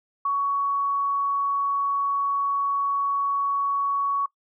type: tone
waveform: sine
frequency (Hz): 1120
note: C#6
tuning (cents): +18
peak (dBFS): -21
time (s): 0.25-4.26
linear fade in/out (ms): 5
effects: noise-tail reverb RT60 0.1 s tail -21 dB re dry